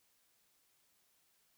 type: silence
effects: white hiss -74 dBFS RMS until 1.57 s